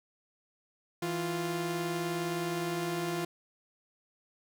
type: tone pair together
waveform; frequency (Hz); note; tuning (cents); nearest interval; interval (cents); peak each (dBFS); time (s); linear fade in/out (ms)
sawtooth; 164.8 / 349.2; E3 / F4; 0 / 0; octave + minor second; 1300; -32 / -29; 1.02-3.25; 5
effects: none